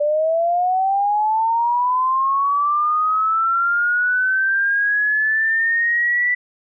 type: linear sweep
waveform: sine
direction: up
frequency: 582 to 1975.5 Hz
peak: -15 dBFS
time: 0-6.35 s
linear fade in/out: 10 ms
effects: none